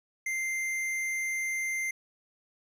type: tone with tanh clipping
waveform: sine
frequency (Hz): 2090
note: C7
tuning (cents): -2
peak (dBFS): -31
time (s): 0.26-1.91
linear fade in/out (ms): 5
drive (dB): 14
effects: none